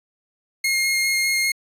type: tone with vibrato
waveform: sawtooth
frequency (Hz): 2141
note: C7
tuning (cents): +39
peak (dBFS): -15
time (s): 0.64-1.52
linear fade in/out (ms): 5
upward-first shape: square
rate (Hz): 5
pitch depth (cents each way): 8
effects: resampled to 32000 Hz